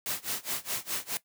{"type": "noise with tremolo", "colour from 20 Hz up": "white", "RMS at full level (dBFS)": -31, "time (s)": [0.06, 1.17], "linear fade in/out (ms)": 0, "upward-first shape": "sine", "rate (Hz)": 4.8, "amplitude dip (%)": 95, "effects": ["noise-tail reverb RT60 0.1 s tail -17 dB re dry", "high-pass 100 Hz 12 dB/octave"]}